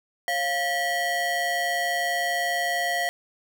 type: ring-modulated tone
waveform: square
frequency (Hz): 622.3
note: D#5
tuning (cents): 0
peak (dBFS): -21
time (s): 0.28-3.09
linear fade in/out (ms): 0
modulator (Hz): 1320
effects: none